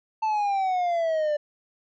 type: exponential sweep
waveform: triangle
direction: down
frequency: 886 to 587.3 Hz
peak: -20 dBFS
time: 0.22-1.37 s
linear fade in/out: 10 ms
effects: resampled to 16000 Hz